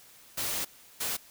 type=noise bursts at uneven times; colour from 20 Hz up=white; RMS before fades=-32 dBFS; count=2; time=0.37-0.65 / 1-1.17 s; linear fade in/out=10 ms; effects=white hiss -55 dBFS RMS until 1.3 s